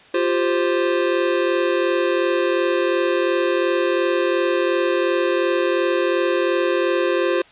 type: chord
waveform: square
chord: F suspended second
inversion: none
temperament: equal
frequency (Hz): 349.2 / 392 / 523.3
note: F4 / G4 / C5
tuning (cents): 0 / 0 / 0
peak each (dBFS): -21 / -24 / -22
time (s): 0.14-7.42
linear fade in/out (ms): 5
effects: white hiss -48 dBFS RMS until 7.51 s + resampled to 8000 Hz